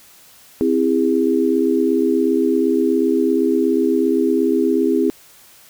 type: chord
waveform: sine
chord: C augmented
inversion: none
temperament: equal with one note detuned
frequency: 261.6 / 329.6 / 406.8 Hz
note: C4 / E4 / G#4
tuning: 0 / 0 / -36 cents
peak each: -18 dBFS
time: 0.61-5.1 s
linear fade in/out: 0 ms
effects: white hiss -47 dBFS RMS until 5.69 s